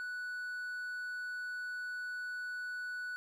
triangle tone, 1480 Hz, F#6, in tune, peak -36 dBFS, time 0-3.16 s, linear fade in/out 0 ms, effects none

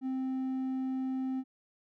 sine tone with hard clipping, 261.6 Hz, C4, in tune, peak -32 dBFS, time 0.01-1.44 s, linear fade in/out 50 ms, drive 3 dB, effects none

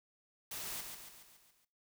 white noise with echo, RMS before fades -43 dBFS, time 0.51-0.81 s, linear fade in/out 5 ms, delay 140 ms, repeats 6, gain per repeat -5 dB, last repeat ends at 1.65 s, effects noise-tail reverb RT60 0.3 s tail -17 dB re dry

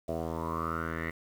10% pulse tone with low-pass filter sweep, 81.8 Hz, E2, 13 cents flat, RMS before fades -34 dBFS, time 0.08-1.11 s, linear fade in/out 10 ms, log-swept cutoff 650 to 2000 Hz, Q 8, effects 9-bit

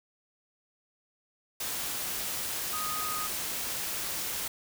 sine tone in noise, 1244.5 Hz, D#6, in tune, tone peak -34 dBFS, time 2.73-3.27 s, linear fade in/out 5 ms, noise white, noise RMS -34 dBFS, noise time 1.6-4.48 s, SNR -3 dB, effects none

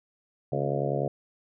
harmonic tone with a mistuned harmonic, 70.1 Hz, C#2, 20 cents sharp, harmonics 2 / 3 / 4 / 5 / 6 / 7 / 8 / 9 / 10, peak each -30 / -39 / -39 / -36 / -33 / -35 / -33 / -34 / -36 dBFS, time 0.52-1.08 s, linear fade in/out 5 ms, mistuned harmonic 4, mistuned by -63 cents, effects none

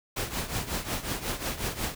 pink noise with tremolo, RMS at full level -29 dBFS, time 0.16-1.95 s, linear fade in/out 10 ms, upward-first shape triangle, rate 5.5 Hz, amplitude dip 80%, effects none

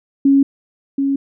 sine tone with echo, 275.7 Hz, C#4, 9 cents flat, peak -8 dBFS, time 0.25-0.43 s, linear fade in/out 5 ms, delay 730 ms, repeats 1, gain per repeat -6 dB, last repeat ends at 1.16 s, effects none

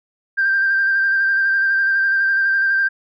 sine tone with vibrato, 1579 Hz, G6, 12 cents sharp, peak -13 dBFS, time 0.37-2.89 s, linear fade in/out 20 ms, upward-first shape square, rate 12 Hz, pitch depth 19 cents each way, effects tanh soft clip ceiling -9 dBFS

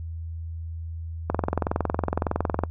click train, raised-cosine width 1 ms, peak -9 dBFS, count 30, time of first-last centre 1.3-2.636 s, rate 21.7 Hz, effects noise-tail reverb RT60 0.1 s tail -25 dB re dry + added 82 Hz sine -31 dBFS peak until 2.7 s

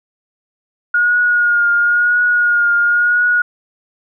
sine tone with vibrato, 1434 Hz, F6, 45 cents sharp, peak -10 dBFS, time 0.94-3.42 s, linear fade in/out 5 ms, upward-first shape triangle, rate 0.97 Hz, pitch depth 31 cents each way, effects none

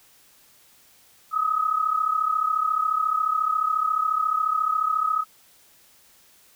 sine tone pair together, 1242.8 / 1277 Hz, D#6 / D#6, -2 / +45 cents, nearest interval unison, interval 47 cents, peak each -25 / -22 dBFS, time 1.31-5.25 s, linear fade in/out 50 ms, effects white hiss -56 dBFS RMS until 6.55 s

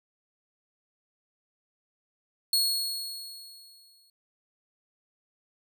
sawtooth tone with exponential decay, 4330 Hz, C#8, 41 cents flat, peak -18 dBFS, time 2.53-4.1 s, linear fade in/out 2 ms, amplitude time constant 340 ms, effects none

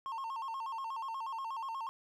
triangle tone with vibrato, 987.8 Hz, B5, in tune, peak -35 dBFS, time 0.06-1.89 s, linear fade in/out 0 ms, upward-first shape square, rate 8.3 Hz, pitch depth 150 cents each way, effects none

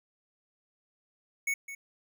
square tone with echo, 2217 Hz, C#7, in tune, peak -28 dBFS, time 1.47-1.54 s, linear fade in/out 5 ms, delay 210 ms, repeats 1, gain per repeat -12 dB, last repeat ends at 1.75 s, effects none

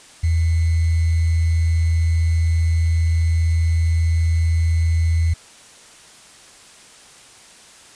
sine tone with sample-and-hold, 82.41 Hz, E2, in tune, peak -14 dBFS, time 0.23-5.34 s, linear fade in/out 10 ms, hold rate 2100 Hz, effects white hiss -45 dBFS RMS until 7.95 s + resampled to 22050 Hz

